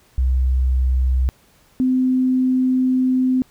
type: tone pair in turn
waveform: sine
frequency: 64.2 / 256.8 Hz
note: C2 / C4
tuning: -32 / -32 cents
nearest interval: 2 octaves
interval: 2400 cents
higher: second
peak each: -14 dBFS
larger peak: neither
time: 0.18-1.29 / 1.8-3.42 s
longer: second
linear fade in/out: 0 ms
effects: pink hiss -55 dBFS RMS until 3.5 s